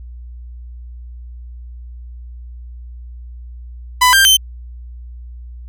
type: tone with pitch steps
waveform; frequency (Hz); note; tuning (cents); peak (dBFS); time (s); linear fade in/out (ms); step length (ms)
sawtooth; 999 / 1584 / 3094; B5 / G6 / G7; +20 / +18 / -23; -4; 4.01-4.37; 10; 120
effects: added 60 Hz sine -30 dBFS peak until 5.68 s